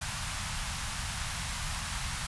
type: band-stop noise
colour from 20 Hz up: pink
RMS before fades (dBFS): -35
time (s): 0.01-2.27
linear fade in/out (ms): 10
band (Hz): 170 to 840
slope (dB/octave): 24
effects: resampled to 24000 Hz